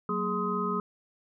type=tone cluster; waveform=sine; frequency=185.3 / 229.5 / 415.6 / 1039 / 1259 Hz; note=F#3 / A#3 / G#4 / C6 / D#6; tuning=+3 / -27 / +1 / -12 / +20 cents; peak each=-33 / -36 / -33 / -36 / -31 dBFS; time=0.09-0.8 s; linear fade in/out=2 ms; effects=none